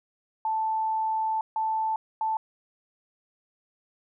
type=tone bursts at uneven times; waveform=sine; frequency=880 Hz; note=A5; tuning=in tune; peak=-24 dBFS; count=3; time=0.45-1.41 / 1.56-1.96 / 2.21-2.37 s; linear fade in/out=2 ms; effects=none